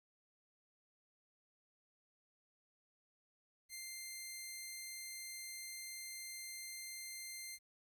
10% pulse tone, 2093 Hz, C7, in tune, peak -37 dBFS, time 3.69-7.59 s, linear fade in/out 50 ms, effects 12-bit

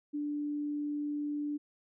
sine tone, 293.7 Hz, D4, in tune, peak -32 dBFS, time 0.13-1.58 s, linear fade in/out 20 ms, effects none

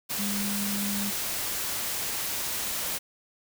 sine tone in noise, 202.6 Hz, G#3, 43 cents flat, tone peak -30 dBFS, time 0.18-1.11 s, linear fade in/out 20 ms, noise white, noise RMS -31 dBFS, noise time 0.09-2.99 s, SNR -2 dB, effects none

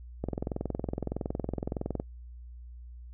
click train, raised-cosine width 2 ms, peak -18 dBFS, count 39, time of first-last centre 0.24-1.999 s, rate 21.6 Hz, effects noise-tail reverb RT60 0.1 s tail -24 dB re dry + added 60 Hz sine -43 dBFS peak until 3.13 s

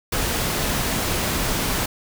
pink noise, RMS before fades -23 dBFS, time 0.12-1.86 s, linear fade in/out 5 ms, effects none

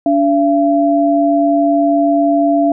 sine tone pair together, 288.5 / 678 Hz, D4 / E5, -31 / +49 cents, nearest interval octave + minor third, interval 1480 cents, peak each -12 dBFS, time 0.06-2.72 s, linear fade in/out 2 ms, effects none

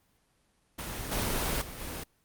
pink noise with level steps, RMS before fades -37 / -30 / -42 / -38 dBFS, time 0.78-2.04 s, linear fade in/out 10 ms, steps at 1.11 / 1.61 / 1.79 s, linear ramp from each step 10 ms, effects pink hiss -70 dBFS RMS until 2.24 s + Opus 24 kbps

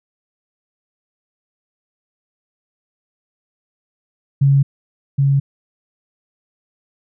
sine tone with echo, 138.59 Hz, C#3, in tune, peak -9 dBFS, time 4.41-4.63 s, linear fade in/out 10 ms, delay 770 ms, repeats 1, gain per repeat -2 dB, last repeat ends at 5.4 s, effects none

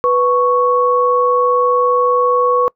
sine tone pair together, 493.9 / 1108.8 Hz, B4 / C#6, 0 / 0 cents, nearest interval octave + major second, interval 1400 cents, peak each -13 dBFS, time 0.04-2.68 s, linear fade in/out 0 ms, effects noise-tail reverb RT60 0.1 s tail -25 dB re dry

